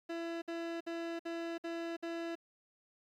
30% pulse tone bursts, 335.1 Hz, E4, 29 cents sharp, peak -35 dBFS, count 6, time 0.09-2.355 s, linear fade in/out 10 ms, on 330 ms, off 57 ms, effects low-pass 4000 Hz 12 dB/octave + 11-bit

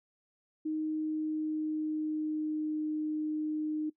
sine tone with pitch glide, 311.1 to 307 Hz, D#4 to D#4, 0 to -23 cents, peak -30 dBFS, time 0.65-3.9 s, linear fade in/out 10 ms, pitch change -23 cents, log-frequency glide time 0.79-2.86 s, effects noise-tail reverb RT60 0.1 s tail -19 dB re dry

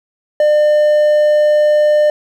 triangle tone, 600 Hz, D5, 37 cents sharp, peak -6 dBFS, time 0.4-2.1 s, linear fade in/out 2 ms, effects 8-bit

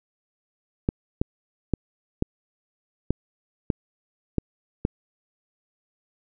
clicks, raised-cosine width 3 ms, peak -8 dBFS, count 8, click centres 0.889 / 1.215 / 1.737 / 2.224 / 3.106 / 3.702 / 4.383 / 4.851 s, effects none

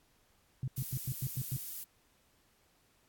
sine tone bursts, 130.4 Hz, C3, 5 cents flat, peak -32 dBFS, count 7, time 0.63-1.566 s, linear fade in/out 2 ms, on 48 ms, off 100 ms
violet noise, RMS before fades -41 dBFS, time 0.76-1.84 s, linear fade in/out 10 ms
effects pink hiss -70 dBFS RMS until 3.08 s + AAC 64 kbps

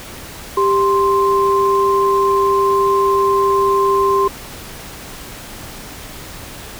sine tone pair together, 394.3 / 1046.5 Hz, G4 / C6, +10 / 0 cents, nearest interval octave + perfect fourth, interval 1690 cents, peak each -14 dBFS, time 0.57-4.28 s, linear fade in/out 5 ms, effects pink hiss -33 dBFS RMS until 6.79 s

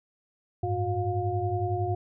sine tone cluster, 96 / 106.9 / 361.9 / 709 Hz, G2 / A2 / F#4 / F5, -36 / -49 / -38 / +26 cents, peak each -31 dBFS, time 0.63-1.95 s, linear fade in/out 5 ms, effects none

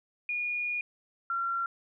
sine tone pair in turn, 2440 / 1369.4 Hz, D#7 / F6, -34 / -34 cents, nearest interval minor seventh, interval 1000 cents, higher first, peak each -29 / -28 dBFS, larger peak second, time 0.29-0.81 / 1.3-1.66 s, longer first, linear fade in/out 2 ms, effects none

